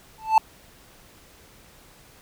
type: tone with exponential growth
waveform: triangle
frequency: 880 Hz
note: A5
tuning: in tune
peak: -7 dBFS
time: 0.18-0.38 s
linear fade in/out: 2 ms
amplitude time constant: 42 ms
effects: pink hiss -52 dBFS RMS until 2.21 s